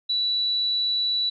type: tone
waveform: sine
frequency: 3944 Hz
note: B7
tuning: 3 cents flat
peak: -21 dBFS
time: 0.09-1.3 s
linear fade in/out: 10 ms
effects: none